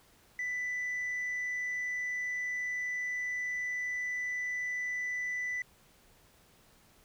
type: tone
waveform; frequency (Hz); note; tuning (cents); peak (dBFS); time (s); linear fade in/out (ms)
sine; 1987; B6; +10; -30; 0.39-5.62; 2
effects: tanh soft clip ceiling -31 dBFS + pink hiss -63 dBFS RMS until 7.04 s